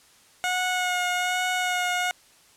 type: tone with vibrato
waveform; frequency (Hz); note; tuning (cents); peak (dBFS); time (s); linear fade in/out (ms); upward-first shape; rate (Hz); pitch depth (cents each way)
15% pulse; 726; F#5; -33; -17; 0.44-2.11; 0; sine; 1.2; 17
effects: white hiss -56 dBFS RMS until 2.56 s + low-pass 10000 Hz 12 dB/octave